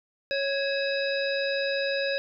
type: harmonic tone with a mistuned harmonic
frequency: 553 Hz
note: C#5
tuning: 4 cents flat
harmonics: 1 / 3 / 5 / 7 / 9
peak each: -27 / -32 / -34 / -35 / -37 dBFS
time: 0.31-2.18 s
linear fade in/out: 0 ms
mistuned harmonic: 5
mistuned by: -120 cents
effects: none